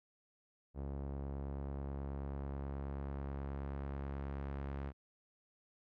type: tone with low-pass filter sweep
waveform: sawtooth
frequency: 69.3 Hz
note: C#2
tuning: in tune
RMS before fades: -42 dBFS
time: 0.74-4.93 s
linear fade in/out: 50 ms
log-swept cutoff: 720 to 1800 Hz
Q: 0.82
effects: none